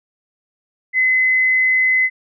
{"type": "tone", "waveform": "sine", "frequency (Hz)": 2035, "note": "C7", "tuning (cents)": -49, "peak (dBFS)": -12, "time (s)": [0.93, 2.1], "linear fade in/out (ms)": 50, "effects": []}